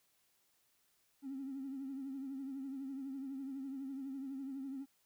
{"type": "tone with vibrato", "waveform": "triangle", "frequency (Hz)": 270.3, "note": "C#4", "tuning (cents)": -44, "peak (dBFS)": -37, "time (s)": [1.22, 4.86], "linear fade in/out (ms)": 50, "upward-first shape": "triangle", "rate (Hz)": 12, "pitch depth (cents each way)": 76, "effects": ["tanh soft clip ceiling -38 dBFS", "white hiss -75 dBFS RMS until 5.05 s"]}